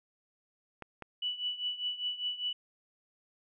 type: clicks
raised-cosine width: 0.5 ms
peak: -27 dBFS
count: 2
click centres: 0.823 / 1.023 s
type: tone with tremolo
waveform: sine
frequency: 2960 Hz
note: F#7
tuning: in tune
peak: -29 dBFS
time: 1.22-2.53 s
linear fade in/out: 5 ms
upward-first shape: triangle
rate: 5 Hz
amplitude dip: 85%
effects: none